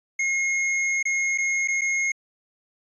square tone with dropouts, 2153 Hz, C7, 49 cents sharp, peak -22 dBFS, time 0.19-2.12 s, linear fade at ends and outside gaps 5 ms, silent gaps 1.028-1.053 / 1.377-1.383 / 1.676-1.683 / 1.811-1.816 s, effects resampled to 22050 Hz

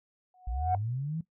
sine tone with exponential growth, 735 Hz, F#5, 12 cents flat, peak -21 dBFS, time 0.34-0.75 s, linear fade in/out 2 ms, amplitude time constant 88 ms
sine linear sweep, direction up, 51.91 to 167.8 Hz, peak -30 dBFS, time 0.47-1.21 s, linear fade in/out 5 ms
effects noise-tail reverb RT60 0.1 s tail -17 dB re dry + tanh soft clip ceiling -17 dBFS

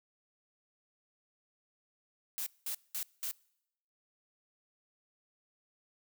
blue noise bursts, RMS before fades -37 dBFS, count 4, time 2.38-3.312 s, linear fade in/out 0 ms, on 83 ms, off 200 ms, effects noise-tail reverb RT60 0.8 s tail -25 dB re dry

